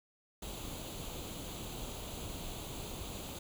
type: noise with comb filter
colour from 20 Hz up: pink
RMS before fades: -43 dBFS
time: 0.42-3.39 s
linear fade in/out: 5 ms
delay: 0.28 ms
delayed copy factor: +0.65
effects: none